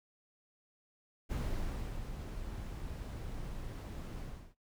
brown noise with ADSR envelope, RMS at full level -35 dBFS, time 1.29-4.55 s, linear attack 27 ms, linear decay 690 ms, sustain -7 dB, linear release 320 ms, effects noise-tail reverb RT60 0.2 s tail -25 dB re dry

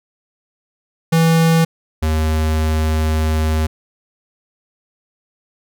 square tone pair in turn, 164 / 78.39 Hz, E3 / D#2, -9 / +13 cents, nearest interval octave + minor second, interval 1278 cents, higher first, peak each -11 / -15 dBFS, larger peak first, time 1.12-1.65 / 2.02-3.67 s, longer second, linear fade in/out 10 ms, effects none

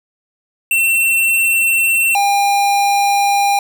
square tone pair in turn, 2703 / 803.6 Hz, E7 / G5, +43 / +43 cents, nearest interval octave + major sixth, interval 2100 cents, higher first, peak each -12 dBFS, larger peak neither, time 0.71-2.15 / 2.15-3.59 s, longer neither, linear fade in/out 2 ms, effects 7-bit

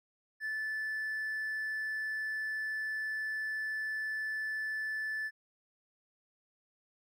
triangle tone, 1747 Hz, A6, 13 cents flat, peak -31 dBFS, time 0.4-5.31 s, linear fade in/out 50 ms, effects tanh soft clip ceiling -28 dBFS

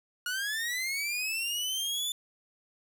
sawtooth linear sweep, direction up, 1432 to 3520 Hz, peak -27 dBFS, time 0.26-2.12 s, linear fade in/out 2 ms, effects 9-bit

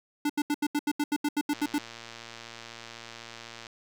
square tone bursts, 293.7 Hz, D4, in tune, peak -25 dBFS, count 13, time 0.25-1.784 s, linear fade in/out 5 ms, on 46 ms, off 78 ms
click train, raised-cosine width 0.2 ms, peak -25 dBFS, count 249, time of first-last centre 1.53-3.668 s, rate 116 Hz
effects none

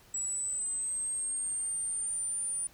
sine linear sweep, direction up, 7790 to 9397 Hz, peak -31 dBFS, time 0.14-2.67 s, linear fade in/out 2 ms, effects pink hiss -59 dBFS RMS until 2.73 s

